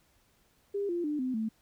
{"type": "tone with pitch steps", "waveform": "sine", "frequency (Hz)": [402.3, 346.2, 297.9, 256.4, 220.6], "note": ["G4", "F4", "D4", "C4", "A3"], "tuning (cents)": [45, -15, 25, -35, 5], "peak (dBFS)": -29, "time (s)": [0.74, 1.49], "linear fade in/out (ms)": 10, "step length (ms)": 150, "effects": ["pink hiss -68 dBFS RMS until 1.61 s"]}